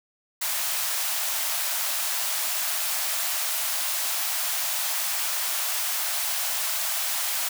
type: high-pass noise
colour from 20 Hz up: white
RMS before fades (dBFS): -27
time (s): 0.41-7.49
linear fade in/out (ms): 10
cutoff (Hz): 590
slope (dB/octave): 96
effects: none